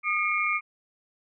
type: tone cluster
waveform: sine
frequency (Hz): 1223 / 2170 / 2363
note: D#6 / C#7 / D7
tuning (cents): -30 / -37 / +10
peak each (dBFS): -28 / -27 / -28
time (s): 0.03-0.61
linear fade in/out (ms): 50
effects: none